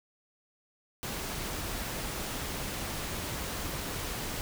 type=noise; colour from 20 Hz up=pink; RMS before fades=-36 dBFS; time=1.03-4.41 s; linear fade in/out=0 ms; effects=none